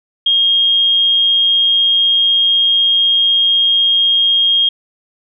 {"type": "tone", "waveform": "sine", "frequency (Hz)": 3242, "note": "G#7", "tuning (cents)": -42, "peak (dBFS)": -9, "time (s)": [0.26, 4.69], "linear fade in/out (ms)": 5, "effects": []}